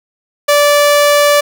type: tone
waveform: sawtooth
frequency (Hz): 582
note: D5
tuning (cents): -16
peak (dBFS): -3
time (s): 0.48-1.41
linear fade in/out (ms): 10
effects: none